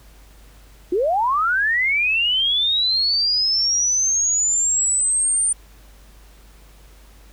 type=linear sweep; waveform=sine; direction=up; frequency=329.6 to 9050 Hz; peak=-16 dBFS; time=0.92-5.53 s; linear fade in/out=5 ms; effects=added 50 Hz sine -45 dBFS peak until 7.32 s + pink hiss -52 dBFS RMS until 7.32 s